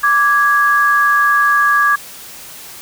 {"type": "tone pair together", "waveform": "sine", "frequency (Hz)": [1167.6, 1657], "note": ["D6", "G#6"], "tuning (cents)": [-10, -4], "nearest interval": "tritone", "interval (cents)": 606, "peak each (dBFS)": -12, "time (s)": [0.03, 1.96], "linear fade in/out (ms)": 10, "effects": ["white hiss -34 dBFS RMS until 2.81 s"]}